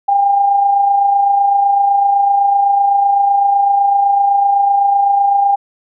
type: tone with amplitude modulation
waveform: sine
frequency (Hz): 801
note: G5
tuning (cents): +37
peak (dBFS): -7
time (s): 0.08-5.56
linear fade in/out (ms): 10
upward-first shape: sine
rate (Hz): 27.9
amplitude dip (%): 40
effects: none